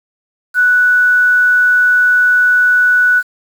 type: tone with quantisation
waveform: sine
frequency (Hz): 1480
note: F#6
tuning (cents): 0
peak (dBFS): -7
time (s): 0.54-3.23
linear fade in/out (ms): 50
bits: 6
effects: none